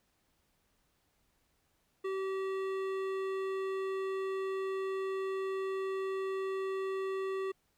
triangle tone with hard clipping, 384.1 Hz, G4, 35 cents flat, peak -35 dBFS, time 2.04-7.52 s, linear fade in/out 10 ms, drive 17 dB, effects pink hiss -75 dBFS RMS until 7.77 s

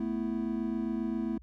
triangle chord, A suspended second, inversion none, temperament just, 220 / 247.5 / 330 Hz, A3 / B3 / E4, 0 / +4 / +2 cents, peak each -31 / -33 / -33 dBFS, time 0-1.38 s, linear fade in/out 5 ms, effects added 60 Hz sine -50 dBFS peak until 1.42 s

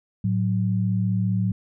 sine tone pair together, 110 / 185 Hz, A2 / F#3, 0 / 0 cents, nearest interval major sixth, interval 900 cents, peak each -22 / -23 dBFS, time 0.24-1.52 s, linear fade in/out 5 ms, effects none

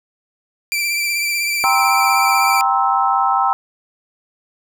sawtooth tone with vibrato, 2348 Hz, D7, 1 cent flat, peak -14 dBFS, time 0.72-2.61 s, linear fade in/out 0 ms, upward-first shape sine, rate 16 Hz, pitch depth 29 cents each way
sine chord, C dominant seventh, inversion second, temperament just, 784.9 / 941.9 / 1046.5 / 1308.1 Hz, G5 / Bb5 / C6 / E6, +2 / +18 / 0 / -14 cents, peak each -17 / -20 / -20 / -18 dBFS, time 1.64-3.53 s, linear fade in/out 0 ms
effects none

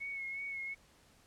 sine tone with vibrato, 2195 Hz, C#7, 18 cents flat, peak -38 dBFS, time 0-0.75 s, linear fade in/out 20 ms, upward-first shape sine, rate 2.8 Hz, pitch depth 33 cents each way, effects pink hiss -65 dBFS RMS until 1.26 s + low-pass 11000 Hz 12 dB/octave

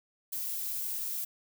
violet noise, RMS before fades -35 dBFS, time 0.32-1.25 s, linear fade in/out 10 ms, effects none

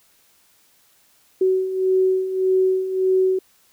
sine beating tone pair, 374.3 / 376 Hz, F#4 / F#4, +20 / +28 cents, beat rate 1.7 Hz, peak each -23 / -17 dBFS, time 1.41-3.39 s, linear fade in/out 5 ms, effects white hiss -58 dBFS RMS until 3.72 s

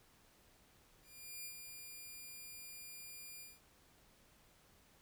5% pulse tone with ADSR envelope, 2400 Hz, D7, 37 cents sharp, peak -35 dBFS, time 1.02-3.6 s, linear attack 430 ms, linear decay 79 ms, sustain -5 dB, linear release 190 ms, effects pink hiss -68 dBFS RMS until 5.01 s

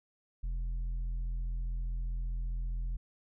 sine tone with tanh clipping, 42.41 Hz, E1, 50 cents sharp, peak -33 dBFS, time 0.43-2.97 s, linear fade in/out 10 ms, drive 5 dB, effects none

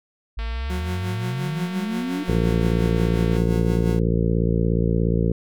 sine exponential sweep, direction up, 51.8 to 300.3 Hz, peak -24 dBFS, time 0.37-2.24 s, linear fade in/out 10 ms
click train, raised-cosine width 0.3 ms, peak -22 dBFS, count 677, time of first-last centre 0.39-3.368 s, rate 227 Hz
30% pulse tone with tremolo, 181.6 Hz, F#3, 32 cents flat, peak -24 dBFS, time 0.7-3.99 s, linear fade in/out 0 ms, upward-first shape sine, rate 5.7 Hz, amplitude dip 60%
harmonic tone, 57 Hz, A#1, 38 cents flat, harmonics 1 / 2 / 3 / 4 / 5 / 6 / 7 / 8 / 9, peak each -23 / -24 / -22 / -29 / -32 / -31 / -30 / -28 / -35 dBFS, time 2.28-5.32 s, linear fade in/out 5 ms
effects none

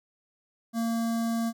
square tone with notch filter, 229.4 Hz, A#3, 28 cents flat, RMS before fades -28 dBFS, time 0.73-1.53 s, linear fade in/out 50 ms, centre 2500 Hz, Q 0.9, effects none

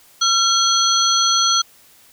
sine tone cluster, 1362 / 3289 / 4306 / 6040 Hz, F6 / G#7 / C8 / F#8, -44 / -18 / +49 / +35 cents, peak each -19 dBFS, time 0.21-1.62 s, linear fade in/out 10 ms, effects white hiss -50 dBFS RMS until 2.12 s

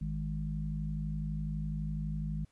harmonic tone, 52 Hz, G#1, 3 cents sharp, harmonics 1 / 3 / 4, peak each -37 / -35 / -41 dBFS, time 0.01-2.45 s, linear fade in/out 5 ms, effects pink hiss -72 dBFS RMS until 2.51 s + resampled to 24000 Hz

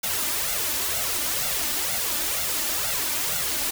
white noise with flanger, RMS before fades -26 dBFS, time 0.03-3.71 s, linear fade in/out 10 ms, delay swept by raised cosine 1.4 to 3.4 ms, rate 2.1 Hz, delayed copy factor +0.7, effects none

